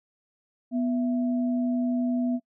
sine tone pair together, 246.5 / 665 Hz, B3 / E5, -3 / +15 cents, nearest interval octave + perfect fourth, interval 1718 cents, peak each -23 / -35 dBFS, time 0.71-2.4 s, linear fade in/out 50 ms, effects noise-tail reverb RT60 0.1 s tail -24 dB re dry

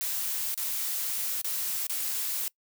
blue noise with dropouts, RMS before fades -31 dBFS, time 0.01-2.48 s, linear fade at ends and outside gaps 0 ms, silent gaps 0.543-0.576 / 1.415-1.445 / 1.868-1.896 s, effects noise-tail reverb RT60 0.1 s tail -23 dB re dry

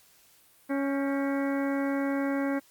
harmonic tone with a mistuned harmonic, 277.2 Hz, C#4, in tune, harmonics 1 / 2 / 3 / 4 / 5 / 6 / 7 / 8, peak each -27 / -33 / -40 / -42 / -43 / -41 / -42 / -45 dBFS, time 0.69-2.6 s, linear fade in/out 20 ms, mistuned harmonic 6, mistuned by -73 cents, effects white hiss -60 dBFS RMS until 2.7 s + Opus 48 kbps

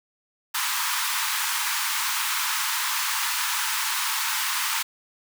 pink high-pass noise, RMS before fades -26 dBFS, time 0.54-4.83 s, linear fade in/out 10 ms, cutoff 870 Hz, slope 96 dB/octave, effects none

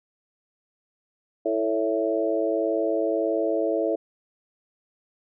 harmonic tone with a mistuned harmonic, 110 Hz, A2, in tune, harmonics 3 / 4 / 5 / 6, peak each -27 / -27 / -27 / -27 dBFS, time 1.45-3.96 s, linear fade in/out 10 ms, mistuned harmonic 5, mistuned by +26 cents, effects none

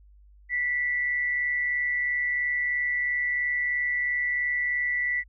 sine tone pair together, 1964 / 2107 Hz, B6 / C7, -10 / +12 cents, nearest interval minor second, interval 122 cents, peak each -24 / -36 dBFS, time 0.49-5.24 s, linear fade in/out 50 ms, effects added 50 Hz sine -51 dBFS peak until 5.28 s

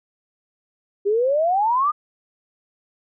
sine exponential sweep, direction up, 392 to 1244.5 Hz, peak -16 dBFS, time 1.05-1.92 s, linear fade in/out 20 ms, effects none

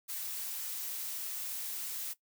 blue noise, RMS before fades -39 dBFS, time 0.08-2.14 s, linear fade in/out 20 ms, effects noise-tail reverb RT60 0.1 s tail -17 dB re dry

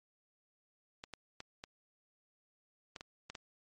clicks, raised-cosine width 0.2 ms, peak -27 dBFS, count 8, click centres 1.039 / 1.137 / 1.404 / 1.639 / 2.962 / 3.009 / 3.3 / 3.352 s, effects MP3 48 kbps

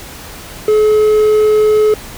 triangle tone, 427.5 Hz, A4, 50 cents flat, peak -5 dBFS, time 0.68-1.94 s, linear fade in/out 2 ms, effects pink hiss -31 dBFS RMS until 2.17 s

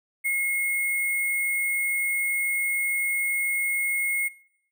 sine tone with sample-and-hold, 2161 Hz, C#7, 45 cents flat, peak -22 dBFS, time 0.24-4.29 s, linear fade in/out 20 ms, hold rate 11025 Hz, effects noise-tail reverb RT60 0.7 s tail -21 dB re dry

